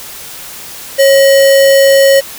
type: tone with sample-and-hold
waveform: sine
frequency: 548 Hz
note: C#5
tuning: 20 cents flat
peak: -3 dBFS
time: 0.98-2.21 s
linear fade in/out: 20 ms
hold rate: 2450 Hz
effects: white hiss -28 dBFS RMS until 2.38 s